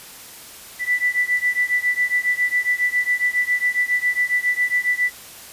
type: beating tone pair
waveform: sine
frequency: 1975 / 1982.3 Hz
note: B6 / B6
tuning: 0 / +6 cents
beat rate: 7.3 Hz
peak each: -20 / -21 dBFS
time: 0.79-5.12 s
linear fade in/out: 50 ms
effects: white hiss -40 dBFS RMS until 5.52 s + resampled to 32000 Hz